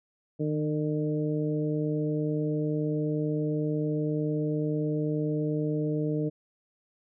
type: harmonic tone with a mistuned harmonic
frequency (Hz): 151.5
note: D#3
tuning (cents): -46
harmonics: 1 / 2 / 3 / 4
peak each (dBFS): -29 / -30 / -32 / -39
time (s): 0.39-6.3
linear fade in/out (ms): 20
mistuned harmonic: 1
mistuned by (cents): +24
effects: none